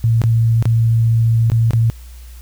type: tone with dropouts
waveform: sine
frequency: 114.3 Hz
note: A#2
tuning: 34 cents flat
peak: -10 dBFS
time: 0.04-1.9 s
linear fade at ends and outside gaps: 0 ms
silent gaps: 0.217-0.238 / 0.625-0.655 / 1.5-1.518 / 1.708-1.734 s
effects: added 60 Hz sine -33 dBFS peak until 2.41 s + white hiss -47 dBFS RMS until 2.41 s